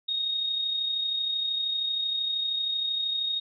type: tone with amplitude modulation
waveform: sine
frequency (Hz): 3729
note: A#7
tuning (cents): 0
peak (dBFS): -24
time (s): 0.08-3.4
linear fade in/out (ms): 10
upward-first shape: sine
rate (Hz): 32.9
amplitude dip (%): 40
effects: none